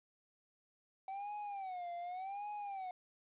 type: tone with vibrato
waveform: triangle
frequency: 760 Hz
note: F#5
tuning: 46 cents sharp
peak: -39 dBFS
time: 1.08-2.91 s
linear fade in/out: 2 ms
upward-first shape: sine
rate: 0.87 Hz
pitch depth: 160 cents each way
effects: resampled to 8000 Hz + 12-bit